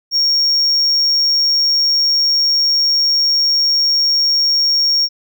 triangle tone, 5550 Hz, F8, 12 cents flat, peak -10 dBFS, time 0.11-5.09 s, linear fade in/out 50 ms, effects none

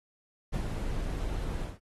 brown noise with ADSR envelope, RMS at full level -29 dBFS, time 0.52-1.79 s, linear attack 22 ms, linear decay 72 ms, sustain -4 dB, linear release 170 ms, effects AAC 32 kbps

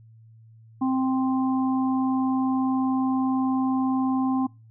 harmonic tone, 261.6 Hz, C4, in tune, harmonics 1 / 3 / 4, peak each -21 / -31 / -33 dBFS, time 0.81-4.47 s, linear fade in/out 10 ms, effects noise-tail reverb RT60 0.3 s tail -24 dB re dry + added 112 Hz sine -48 dBFS peak until 4.7 s

